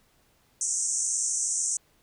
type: band-pass noise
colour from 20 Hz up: pink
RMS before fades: -28 dBFS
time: 0.61-1.77 s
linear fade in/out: 2 ms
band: 5900 to 8900 Hz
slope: 96 dB/octave
effects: pink hiss -65 dBFS RMS until 2.02 s